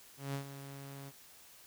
sawtooth tone with ADSR envelope, 138.59 Hz, C#3, in tune, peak -31 dBFS, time 0.17-1.12 s, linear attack 170 ms, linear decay 100 ms, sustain -11 dB, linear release 39 ms, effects white hiss -58 dBFS RMS until 1.66 s

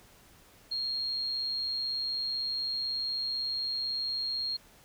sine tone, 4246 Hz, C8, 25 cents sharp, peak -30 dBFS, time 0.71-4.57 s, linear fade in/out 10 ms, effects pink hiss -58 dBFS RMS until 4.84 s

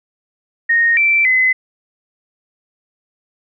sine tone with pitch steps, 1857 / 2338 / 2033 Hz, A#6 / D7 / B6, -7 / -8 / +50 cents, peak -10 dBFS, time 0.69-1.53 s, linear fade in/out 10 ms, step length 280 ms, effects none

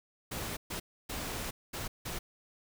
pink noise bursts at uneven times, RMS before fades -38 dBFS, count 5, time 0.31-0.57 / 0.7-0.8 / 1.09-1.51 / 1.73-1.88 / 2.05-2.19 s, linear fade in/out 10 ms, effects none

